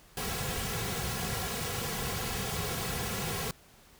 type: noise with comb filter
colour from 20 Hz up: pink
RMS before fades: -34 dBFS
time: 0.17-3.51 s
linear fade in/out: 2 ms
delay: 3.3 ms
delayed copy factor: -0.75
effects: pink hiss -58 dBFS RMS until 3.99 s